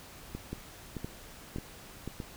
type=two click trains; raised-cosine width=3 ms; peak=-23 / -24 dBFS; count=4 / 4; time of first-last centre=0.53-2.076 / 0.35-2.202 s; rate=1.94 / 1.62 Hz; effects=pink hiss -50 dBFS RMS until 2.36 s